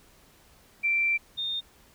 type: tone pair in turn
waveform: sine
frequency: 2349 / 3651 Hz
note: D7 / A#7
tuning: 0 / -37 cents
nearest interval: minor sixth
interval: 763 cents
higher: second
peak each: -22 / -28 dBFS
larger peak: first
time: 0.83-1.18 / 1.37-1.61 s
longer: first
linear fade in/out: 20 ms
effects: pink hiss -58 dBFS RMS until 1.94 s